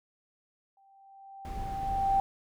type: tone with exponential growth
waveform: sine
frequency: 783 Hz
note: G5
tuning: 2 cents flat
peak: -21 dBFS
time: 0.77-2.2 s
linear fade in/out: 2 ms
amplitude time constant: 310 ms
type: noise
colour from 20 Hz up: brown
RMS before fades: -38 dBFS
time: 1.45-2.2 s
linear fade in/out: 0 ms
effects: none